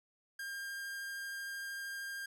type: tone with vibrato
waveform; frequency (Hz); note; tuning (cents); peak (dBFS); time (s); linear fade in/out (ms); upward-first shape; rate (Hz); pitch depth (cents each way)
45% pulse; 1604; G6; +39; -40; 0.39-2.26; 5; triangle; 13; 8
effects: none